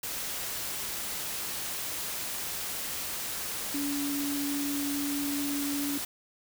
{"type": "tone in noise", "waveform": "sine", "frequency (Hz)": 284.6, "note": "C#4", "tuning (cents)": 46, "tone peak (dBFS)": -30, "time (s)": [3.74, 5.98], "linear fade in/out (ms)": 5, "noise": "white", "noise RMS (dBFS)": -35, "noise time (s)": [0.03, 6.05], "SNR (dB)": 2, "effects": []}